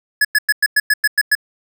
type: tone bursts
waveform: square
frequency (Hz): 1701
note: G#6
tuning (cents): +41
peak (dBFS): -11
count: 9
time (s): 0.21-1.352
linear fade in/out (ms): 5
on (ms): 38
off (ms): 100
effects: none